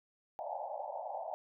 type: band-pass noise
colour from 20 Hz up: white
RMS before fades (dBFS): -41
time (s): 0.39-1.34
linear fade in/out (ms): 0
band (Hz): 560 to 890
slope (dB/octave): 96
effects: none